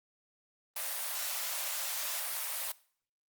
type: high-pass noise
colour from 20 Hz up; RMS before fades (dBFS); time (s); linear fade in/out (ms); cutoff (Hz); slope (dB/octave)
white; -36; 0.76-2.72; 5; 530; 96
effects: noise-tail reverb RT60 0.5 s tail -20 dB re dry + Opus 32 kbps